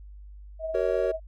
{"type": "tone with tremolo", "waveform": "sine", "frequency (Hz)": 641, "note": "E5", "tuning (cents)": -49, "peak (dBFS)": -27, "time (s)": [0.59, 1.2], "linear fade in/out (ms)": 50, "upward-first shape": "sine", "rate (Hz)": 20, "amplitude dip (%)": 40}
{"type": "chord", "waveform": "triangle", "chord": "F# major", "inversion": "none", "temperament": "equal with one note detuned", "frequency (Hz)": [378.2, 466.2, 554.4], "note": ["F#4", "A#4", "C#5"], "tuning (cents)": [38, 0, 0], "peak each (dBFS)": [-27, -26, -26], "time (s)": [0.74, 1.12], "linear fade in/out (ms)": 10}
{"effects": ["added 50 Hz sine -42 dBFS peak until 1.27 s"]}